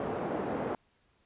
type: band-pass noise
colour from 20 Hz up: pink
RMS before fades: -34 dBFS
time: 0-0.75 s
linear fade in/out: 2 ms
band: 230 to 800 Hz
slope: 12 dB/octave
effects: pink hiss -70 dBFS RMS until 1.25 s + resampled to 8000 Hz